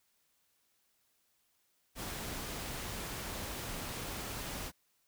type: noise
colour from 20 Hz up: pink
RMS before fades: -41 dBFS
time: 1.95-4.72 s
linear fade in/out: 50 ms
effects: white hiss -75 dBFS RMS until 5.07 s